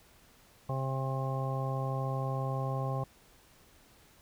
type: harmonic tone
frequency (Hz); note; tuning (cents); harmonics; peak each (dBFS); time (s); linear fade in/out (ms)
133.3; C3; +33; 1 / 2 / 3 / 4 / 5 / 6 / 8; -32 / -46 / -44 / -40 / -43 / -41 / -41; 0.69-3.04; 5
effects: pink hiss -61 dBFS RMS until 4.21 s